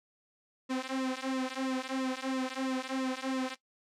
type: tone with flanger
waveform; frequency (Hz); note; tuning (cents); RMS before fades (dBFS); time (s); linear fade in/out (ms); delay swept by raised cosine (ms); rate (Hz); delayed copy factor
sawtooth; 261.6; C4; 0; -34; 0.69-3.56; 20; 1.3 to 4; 3; -0.95
effects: noise-tail reverb RT60 0.1 s tail -17 dB re dry + low-pass 7000 Hz 12 dB/octave